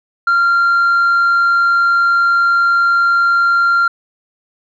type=tone; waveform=sine; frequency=1385 Hz; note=F6; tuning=15 cents flat; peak=-7 dBFS; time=0.27-3.88 s; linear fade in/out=5 ms; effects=tanh soft clip ceiling -8 dBFS